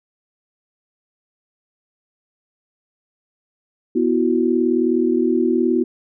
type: chord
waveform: sine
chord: B suspended fourth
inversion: none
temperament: equal with one note detuned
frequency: 246.9 / 329.6 / 368.7 Hz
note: B3 / E4 / F#4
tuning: 0 / 0 / -6 cents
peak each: -19 dBFS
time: 3.95-5.84 s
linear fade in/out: 10 ms
effects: none